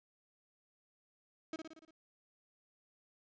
35% pulse tone with echo, 319.5 Hz, D#4, 46 cents sharp, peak -37 dBFS, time 1.53-1.56 s, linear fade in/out 2 ms, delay 58 ms, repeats 6, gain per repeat -4 dB, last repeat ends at 1.908 s, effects resampled to 16000 Hz + 13-bit

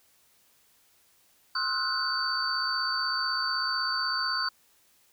sine tone cluster, 1059 / 1286 / 1443 / 1499 / 4571 Hz, C6 / E6 / F#6 / F#6 / D8, +21 / -43 / -44 / +22 / -48 cents, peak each -34 / -35 / -34 / -36 / -29 dBFS, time 1.55-4.49 s, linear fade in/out 5 ms, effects white hiss -64 dBFS RMS until 5.12 s

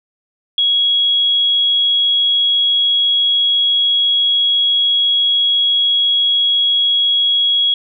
sine tone, 3322 Hz, G#7, in tune, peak -11 dBFS, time 0.58-7.74 s, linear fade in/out 2 ms, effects none

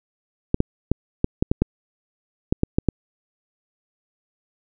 clicks, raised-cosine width 3 ms, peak -4 dBFS, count 11, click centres 0.544 / 0.604 / 0.916 / 1.244 / 1.425 / 1.515 / 1.62 / 2.525 / 2.634 / 2.785 / 2.887 s, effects none

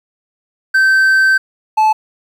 triangle tone pair in turn, 1550 / 867.7 Hz, G6 / A5, -20 / -24 cents, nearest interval minor seventh, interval 1004 cents, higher first, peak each -6 dBFS, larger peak neither, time 0.74-1.38 / 1.77-1.93 s, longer first, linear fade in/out 10 ms, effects 8-bit

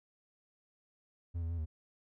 triangle tone with pitch steps, 85.4 / 82.4 / 84.9 / 78.6 Hz, F2 / E2 / F2 / D#2, -38 / 0 / -48 / +18 cents, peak -32 dBFS, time 1.34-1.66 s, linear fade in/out 20 ms, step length 80 ms, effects none

